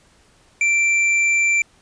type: tone with hard clipping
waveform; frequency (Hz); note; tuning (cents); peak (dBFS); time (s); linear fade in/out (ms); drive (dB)
sine; 2349; D7; 0; -16; 0.61-1.62; 2; 7
effects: pink hiss -55 dBFS RMS until 1.81 s + resampled to 22050 Hz